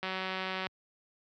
click train, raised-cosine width 0.3 ms, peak -19 dBFS, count 121, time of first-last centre 0.03-0.668 s, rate 188 Hz, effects high-pass 80 Hz 12 dB/octave + low-pass 5000 Hz 12 dB/octave

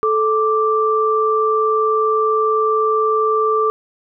sine tone pair together, 436.1 / 1174.7 Hz, A4 / D6, -15 / 0 cents, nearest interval octave + perfect fourth, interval 1715 cents, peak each -16 / -16 dBFS, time 0.03-3.7 s, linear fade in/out 0 ms, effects none

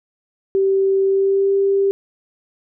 sine tone with pitch glide, 387.9 to 394 Hz, G4 to G4, -18 to +9 cents, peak -13 dBFS, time 0.55-1.91 s, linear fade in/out 0 ms, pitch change +27 cents, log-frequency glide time 1.04-1.53 s, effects none

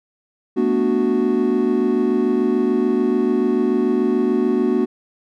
triangle chord, B minor seventh, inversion third, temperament equal, 220 / 246.9 / 293.7 / 370 Hz, A3 / B3 / D4 / F#4, 0 / 0 / 0 / 0 cents, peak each -21 / -18 / -21 / -17 dBFS, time 0.56-4.86 s, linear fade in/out 20 ms, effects none

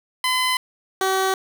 15% pulse tone pair in turn, 1018 / 381.3 Hz, C6 / G4, -48 / -48 cents, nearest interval octave + perfect fourth, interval 1700 cents, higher first, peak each -12 dBFS, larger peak neither, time 0.24-0.57 / 1.01-1.34 s, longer neither, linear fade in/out 2 ms, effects none

